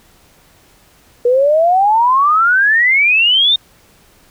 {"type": "exponential sweep", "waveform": "sine", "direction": "up", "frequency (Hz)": [475.4, 3700], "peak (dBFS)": -8, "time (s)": [1.25, 3.56], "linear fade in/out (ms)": 5, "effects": ["pink hiss -49 dBFS RMS until 4.3 s"]}